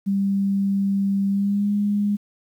sine tone with pitch glide, 197.2 to 204.9 Hz, G3 to G#3, +11 to -23 cents, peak -18 dBFS, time 0.06-2.17 s, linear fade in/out 20 ms, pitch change +66 cents, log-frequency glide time 1.29-1.71 s, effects 9-bit

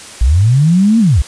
sine linear two-way sweep, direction up then down, 51.7 to 234.1 to 51.7 Hz, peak -6 dBFS, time 0.21-1.22 s, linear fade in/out 5 ms, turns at 0.99 s, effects white hiss -32 dBFS RMS until 1.27 s + resampled to 22050 Hz

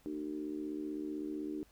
harmonic tone with a mistuned harmonic, 75.8 Hz, D#2, 45 cents flat, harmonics 3 / 4 / 5 / 6, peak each -49 / -38 / -44 / -52 dBFS, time 0.06-1.63 s, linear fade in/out 0 ms, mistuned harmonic 6, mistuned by -16 cents, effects added 50 Hz sine -67 dBFS peak until 1.71 s + pink hiss -67 dBFS RMS until 1.71 s

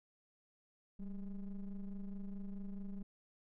triangle ring-modulated tone, 103.83 Hz, G#2, in tune, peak -36 dBFS, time 0.99-3.03 s, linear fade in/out 10 ms, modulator 91.5 Hz, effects none

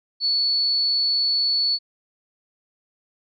sine tone, 4432 Hz, C#8, 1 cent flat, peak -18 dBFS, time 0.2-1.79 s, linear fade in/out 50 ms, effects none

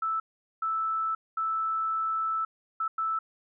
sine tone bursts at uneven times, 1316 Hz, E6, 3 cents flat, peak -26 dBFS, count 5, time 0.02-0.2 / 0.62-1.15 / 1.37-2.45 / 2.8-2.88 / 2.98-3.19 s, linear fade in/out 5 ms, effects none

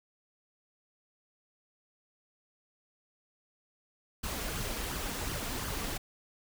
pink noise with flanger, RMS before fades -36 dBFS, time 4.23-5.98 s, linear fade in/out 10 ms, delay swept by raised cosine 0.63 to 4.33 ms, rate 2.8 Hz, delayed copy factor +0.5, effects none

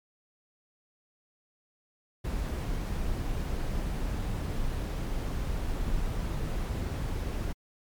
brown noise, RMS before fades -31 dBFS, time 2.24-7.53 s, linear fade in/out 10 ms, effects MP3 96 kbps

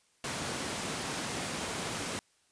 pink high-pass noise, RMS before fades -36 dBFS, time 0.24-2.19 s, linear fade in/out 0 ms, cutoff 130 Hz, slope 12 dB/octave, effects white hiss -69 dBFS RMS until 2.51 s + resampled to 22050 Hz

